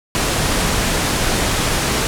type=low-pass noise; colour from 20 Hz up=pink; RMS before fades=-18 dBFS; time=0.15-2.07 s; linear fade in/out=0 ms; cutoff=11000 Hz; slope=24 dB/octave; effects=none